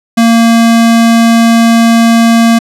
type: tone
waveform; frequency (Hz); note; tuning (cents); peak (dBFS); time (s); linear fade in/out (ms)
square; 230; A#3; -23; -4; 0.17-2.59; 10
effects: low-pass 12000 Hz 12 dB/octave